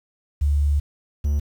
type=tone pair in turn; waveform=sine / triangle; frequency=72.4 / 72.4 Hz; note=D2 / D2; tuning=-24 / -24 cents; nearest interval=unison; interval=0 cents; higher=neither; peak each=-16 dBFS; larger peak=neither; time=0.41-0.8 / 1.24-1.4 s; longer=first; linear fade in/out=10 ms; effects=8-bit